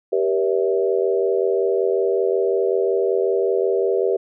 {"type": "tone cluster", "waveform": "sine", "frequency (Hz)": [390.9, 476.3, 564, 654], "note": ["G4", "A#4", "C#5", "E5"], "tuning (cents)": [-5, 37, 30, -14], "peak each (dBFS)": [-19, -21, -27, -27], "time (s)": [0.12, 4.17], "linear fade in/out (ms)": 10, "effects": []}